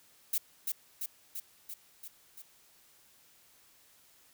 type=noise with echo; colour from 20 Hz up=violet; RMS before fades=-30 dBFS; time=0.33-0.38 s; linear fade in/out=5 ms; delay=340 ms; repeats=6; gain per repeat=-3 dB; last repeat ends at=2.42 s; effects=white hiss -63 dBFS RMS until 4.33 s